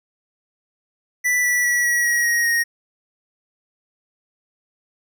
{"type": "tone with pitch steps", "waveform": "square", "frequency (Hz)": [1975.5, 1957.3, 1939.3, 1921.5, 1903.8, 1886.3, 1868.9], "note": ["B6", "B6", "B6", "B6", "A#6", "A#6", "A#6"], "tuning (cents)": [0, -16, -32, -48, 36, 20, 4], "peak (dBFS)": -17, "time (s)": [1.24, 2.64], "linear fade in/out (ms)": 20, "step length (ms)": 200, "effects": []}